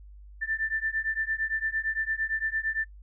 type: beating tone pair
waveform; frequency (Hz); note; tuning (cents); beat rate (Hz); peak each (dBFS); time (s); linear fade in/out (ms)
sine; 1770 / 1778.8; A6 / A6; +10 / +18; 8.8; -30; 0.41-2.85; 20
effects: noise-tail reverb RT60 0.1 s tail -26 dB re dry + added 50 Hz sine -45 dBFS peak until 3.02 s